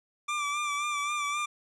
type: tone with vibrato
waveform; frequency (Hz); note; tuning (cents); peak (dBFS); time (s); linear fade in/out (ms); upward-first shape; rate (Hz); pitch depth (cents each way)
25% pulse; 1174.7; D6; 0; -25; 0.28-1.46; 10; sine; 3.8; 37
effects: resampled to 24000 Hz + 11-bit